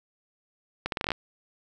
accelerating click train, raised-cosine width 0.3 ms, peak -12 dBFS, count 9, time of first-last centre 0.86-1.118 s, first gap 62 ms, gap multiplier 0.8, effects none

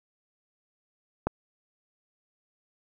click, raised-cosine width 1 ms, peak -11 dBFS, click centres 1.27 s, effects none

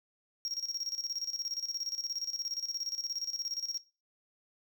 triangle tone with tremolo, 5588 Hz, F8, in tune, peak -31 dBFS, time 0.45-3.78 s, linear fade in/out 0 ms, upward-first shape square, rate 17 Hz, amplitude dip 70%, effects noise-tail reverb RT60 0.3 s tail -18 dB re dry

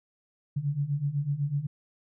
sine beating tone pair, 138.59 / 146.59 Hz, C#3 / D3, 0 / -3 cents, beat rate 8 Hz, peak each -31 / -28 dBFS, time 0.56-1.67 s, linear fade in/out 10 ms, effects none

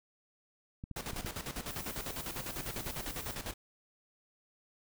clicks, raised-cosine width 5 ms, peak -29 dBFS, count 4, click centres 0.839 / 0.913 / 1.133 / 1.248 s
pink noise with tremolo, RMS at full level -39 dBFS, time 0.96-3.54 s, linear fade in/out 5 ms, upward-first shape square, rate 10 Hz, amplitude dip 70%
violet noise, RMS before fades -46 dBFS, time 1.67-3.36 s, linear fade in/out 20 ms
effects none

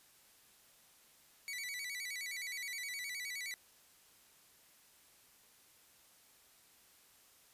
sawtooth tone with vibrato, 2110 Hz, C7, 14 cents sharp, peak -37 dBFS, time 1.48-3.54 s, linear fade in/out 0 ms, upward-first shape square, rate 9.6 Hz, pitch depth 110 cents each way, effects white hiss -65 dBFS RMS until 7.53 s + resampled to 32000 Hz

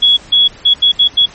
sine tone bursts at uneven times, 3360 Hz, G#7, 19 cents sharp, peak -5 dBFS, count 6, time 0.02-0.17 / 0.32-0.48 / 0.65-0.74 / 0.82-0.92 / 0.99-1.08 / 1.17-1.26 s, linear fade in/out 10 ms, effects pink hiss -37 dBFS RMS until 1.34 s + MP3 32 kbps

